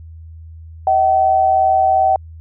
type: tone pair together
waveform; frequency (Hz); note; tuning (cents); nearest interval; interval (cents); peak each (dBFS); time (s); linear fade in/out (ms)
sine; 640 / 762.6; D#5 / G5; +49 / -48; minor third; 303; -18 / -11; 0.87-2.16; 2
effects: added 81 Hz sine -33 dBFS peak until 2.4 s